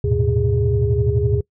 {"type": "tone cluster", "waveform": "sine", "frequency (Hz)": [77.6, 102.1, 114.5, 126, 409.9], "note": ["D#2", "G#2", "A#2", "B2", "G#4"], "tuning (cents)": [-4, -29, -31, 35, -23], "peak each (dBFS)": -21, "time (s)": [0.04, 1.41], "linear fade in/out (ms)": 5, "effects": ["noise-tail reverb RT60 0.1 s tail -23 dB re dry", "tanh soft clip ceiling -5 dBFS"]}